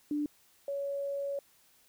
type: tone pair in turn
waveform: sine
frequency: 295.2 / 560.3 Hz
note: D4 / C#5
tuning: +9 / +18 cents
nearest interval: major seventh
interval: 1109 cents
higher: second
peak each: -29 / -32 dBFS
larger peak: first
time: 0.11-0.26 / 0.68-1.39 s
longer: second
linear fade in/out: 2 ms
effects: white hiss -65 dBFS RMS until 1.88 s